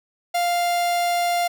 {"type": "tone", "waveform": "45% pulse", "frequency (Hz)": 698.5, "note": "F5", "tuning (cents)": 0, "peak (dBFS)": -19, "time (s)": [0.34, 1.48], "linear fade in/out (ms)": 10, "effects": []}